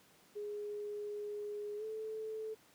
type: tone with pitch glide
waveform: sine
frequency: 415.4 to 437.1 Hz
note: G#4 to A4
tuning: 0 to -11 cents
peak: -39 dBFS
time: 0.35-2.55 s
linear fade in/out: 20 ms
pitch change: +89 cents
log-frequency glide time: 1.77-1.84 s
effects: pink hiss -65 dBFS RMS until 2.74 s + high-pass 150 Hz 12 dB/octave